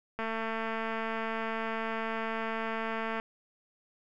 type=click train; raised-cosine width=0.5 ms; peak=-20 dBFS; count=675; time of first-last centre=0.19-3.199 s; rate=224 Hz; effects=none